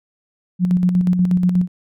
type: tone with tremolo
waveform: sine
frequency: 180.1 Hz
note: F#3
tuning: 46 cents flat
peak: -11 dBFS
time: 0.59-1.68 s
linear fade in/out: 50 ms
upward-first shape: square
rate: 8.3 Hz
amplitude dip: 45%
effects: none